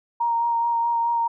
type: tone with vibrato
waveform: sine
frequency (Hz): 934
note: A#5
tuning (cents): +3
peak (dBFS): -19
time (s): 0.2-1.28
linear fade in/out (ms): 10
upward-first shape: sine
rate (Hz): 4.7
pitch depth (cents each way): 15
effects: none